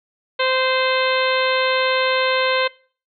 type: harmonic tone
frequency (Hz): 519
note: C5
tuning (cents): -14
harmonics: 1 / 2 / 3 / 4 / 5 / 6 / 7 / 8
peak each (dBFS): -20 / -23 / -25 / -26 / -27 / -28 / -28 / -29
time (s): 0.39-2.68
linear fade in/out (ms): 10
effects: noise-tail reverb RT60 0.4 s tail -22 dB re dry